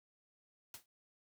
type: noise with exponential decay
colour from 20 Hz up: white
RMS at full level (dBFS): -45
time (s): 0.74-0.86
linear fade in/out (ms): 2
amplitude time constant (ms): 25
effects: none